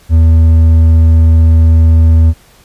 triangle tone with hard clipping, 81.1 Hz, E2, 28 cents flat, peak -4 dBFS, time 0.09-2.34 s, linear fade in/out 50 ms, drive 7 dB, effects pink hiss -44 dBFS RMS until 2.64 s + resampled to 32000 Hz

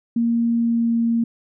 sine tone with pitch glide, 233.1 to 231.5 Hz, A#3 to A#3, 0 to -12 cents, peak -16 dBFS, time 0.16-1.24 s, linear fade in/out 5 ms, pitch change -12 cents, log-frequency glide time 0.56-0.97 s, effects none

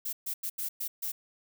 violet noise bursts at uneven times, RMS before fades -34 dBFS, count 6, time 0.05-0.13 / 0.26-0.34 / 0.43-0.5 / 0.58-0.69 / 0.8-0.88 / 1.02-1.12 s, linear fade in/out 10 ms, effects none

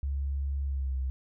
sine tone with pitch glide, 69.3 to 65.49 Hz, C#2 to C2, 0 to +2 cents, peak -28 dBFS, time 0.03-1.1 s, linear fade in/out 0 ms, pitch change -98 cents, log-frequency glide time 0.65-0.96 s, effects none

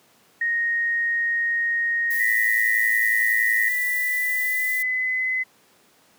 sine tone, 1864.7 Hz, A#6, in tune, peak -20 dBFS, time 0.41-3.69 s, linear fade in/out 5 ms
violet noise, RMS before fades -33 dBFS, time 2.1-4.83 s, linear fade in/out 10 ms
sine tone with pitch glide, 1975.5 to 2030 Hz, B6 to B6, 0 to +47 cents, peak -21 dBFS, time 2.19-5.44 s, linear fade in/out 20 ms, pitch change +47 cents, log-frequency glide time 3.86-5.26 s
effects pink hiss -57 dBFS RMS until 6.18 s + high-pass 200 Hz 12 dB/octave

